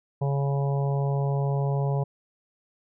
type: harmonic tone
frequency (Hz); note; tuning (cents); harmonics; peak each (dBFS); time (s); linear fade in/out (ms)
139.5; C#3; +11; 1 / 3 / 4 / 5 / 6 / 7; -23 / -33 / -35 / -37 / -39 / -40; 0.21-2.04; 10
effects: none